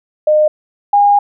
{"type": "tone pair in turn", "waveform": "sine", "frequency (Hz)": [610, 814.3], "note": ["D#5", "G#5"], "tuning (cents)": [-34, -34], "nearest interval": "perfect fourth", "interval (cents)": 500, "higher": "second", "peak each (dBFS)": [-7, -6], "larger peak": "second", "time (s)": [[0.27, 0.48], [0.93, 1.19]], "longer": "second", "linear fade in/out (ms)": 5, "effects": []}